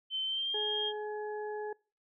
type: tone with pitch glide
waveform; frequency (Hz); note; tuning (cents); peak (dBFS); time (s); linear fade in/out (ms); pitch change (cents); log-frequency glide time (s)
sine; 3082 to 3226; G7 to G7; -30 to +49; -31; 0.1-0.93; 50; +79; 0.25-0.58
type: harmonic tone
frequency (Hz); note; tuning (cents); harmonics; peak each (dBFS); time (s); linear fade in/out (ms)
422.6; G#4; +30; 1 / 2 / 4; -36 / -42 / -48; 0.54-1.73; 5
effects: noise-tail reverb RT60 0.4 s tail -26 dB re dry